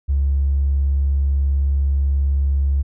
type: tone with tanh clipping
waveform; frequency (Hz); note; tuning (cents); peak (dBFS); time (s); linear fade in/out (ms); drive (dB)
triangle; 69.3; C#2; 0; -14; 0.08-2.83; 20; 2
effects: none